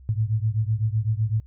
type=beating tone pair; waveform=sine; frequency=106.4 / 114.3 Hz; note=G#2 / A#2; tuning=+42 / -34 cents; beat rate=7.9 Hz; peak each=-23 / -25 dBFS; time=0.09-1.4 s; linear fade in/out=0 ms; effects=noise-tail reverb RT60 0.1 s tail -26 dB re dry + added 65 Hz sine -44 dBFS peak until 1.46 s